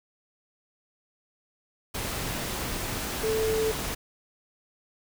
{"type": "tone in noise", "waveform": "sine", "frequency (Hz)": 440, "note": "A4", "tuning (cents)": 0, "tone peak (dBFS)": -24, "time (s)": [3.23, 3.72], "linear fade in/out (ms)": 10, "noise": "pink", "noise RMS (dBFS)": -32, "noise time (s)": [1.94, 3.95], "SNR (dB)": 5, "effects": []}